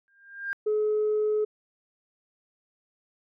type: tone with exponential growth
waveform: sine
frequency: 1601 Hz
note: G6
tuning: 36 cents sharp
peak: -25 dBFS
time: 0.08-0.53 s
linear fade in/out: 0 ms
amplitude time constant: 96 ms
type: tone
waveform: sine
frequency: 425.9 Hz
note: G#4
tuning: 44 cents sharp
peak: -21 dBFS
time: 0.66-1.45 s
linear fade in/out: 10 ms
effects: tanh soft clip ceiling -19 dBFS